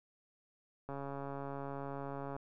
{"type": "click train", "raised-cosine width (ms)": 1, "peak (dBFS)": -29, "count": 206, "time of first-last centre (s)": [0.89, 2.365], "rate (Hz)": 139, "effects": []}